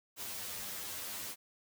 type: noise with comb filter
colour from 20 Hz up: white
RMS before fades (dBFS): -42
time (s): 0.16-1.36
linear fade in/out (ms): 50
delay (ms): 10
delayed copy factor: +1
effects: none

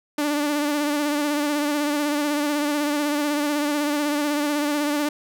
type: tone with vibrato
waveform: sawtooth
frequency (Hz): 293.7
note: D4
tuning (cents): 0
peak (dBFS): -17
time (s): 0.18-5.09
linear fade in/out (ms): 5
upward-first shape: sine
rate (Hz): 16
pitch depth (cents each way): 39
effects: none

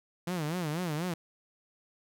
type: tone with vibrato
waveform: sawtooth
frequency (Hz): 164.81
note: E3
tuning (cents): 0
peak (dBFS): -27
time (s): 0.27-1.14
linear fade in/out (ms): 5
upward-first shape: sine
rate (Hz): 4.1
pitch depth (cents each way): 190
effects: none

